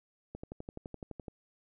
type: click train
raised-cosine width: 2 ms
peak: -28 dBFS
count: 12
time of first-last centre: 0.35-1.282 s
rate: 11.8 Hz
effects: none